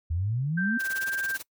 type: exponential sweep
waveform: sine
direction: up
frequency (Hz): 77.78 to 243.3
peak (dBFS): -25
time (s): 0.1-0.78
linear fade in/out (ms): 10
type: tone with pitch glide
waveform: sine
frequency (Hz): 1568 to 1578.9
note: G6 to G6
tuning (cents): 0 to +12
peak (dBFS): -27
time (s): 0.57-1.37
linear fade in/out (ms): 10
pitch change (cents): +12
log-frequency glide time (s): 0.93-1.07
type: noise with tremolo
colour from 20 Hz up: white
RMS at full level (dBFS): -36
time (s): 0.79-1.43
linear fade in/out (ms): 20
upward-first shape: sine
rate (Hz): 18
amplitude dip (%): 90
effects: noise-tail reverb RT60 0.1 s tail -23 dB re dry